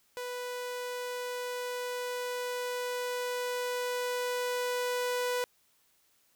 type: tone with level ramp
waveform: sawtooth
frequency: 493.9 Hz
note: B4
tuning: in tune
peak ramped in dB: -32 to -25 dBFS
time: 0.17-5.44 s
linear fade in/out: 0 ms
effects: white hiss -69 dBFS RMS until 6.35 s